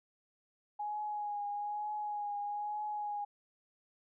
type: tone with vibrato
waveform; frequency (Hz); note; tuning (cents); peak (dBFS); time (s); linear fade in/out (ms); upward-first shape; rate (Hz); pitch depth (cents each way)
sine; 830.6; G#5; 0; -35; 0.79-3.25; 10; triangle; 1.1; 29
effects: none